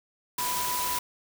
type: tone in noise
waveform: sine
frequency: 987.8 Hz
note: B5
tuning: in tune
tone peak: -30 dBFS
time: 0.38-0.99 s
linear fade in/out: 5 ms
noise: white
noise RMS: -31 dBFS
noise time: 0.38-0.99 s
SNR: -2 dB
effects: none